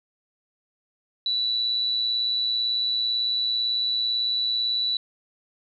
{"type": "tone with amplitude modulation", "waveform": "sine", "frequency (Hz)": 3951, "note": "B7", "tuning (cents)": 0, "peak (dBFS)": -20, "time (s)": [1.26, 4.97], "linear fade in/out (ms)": 2, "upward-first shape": "sine", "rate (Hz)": 118, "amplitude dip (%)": 40, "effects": []}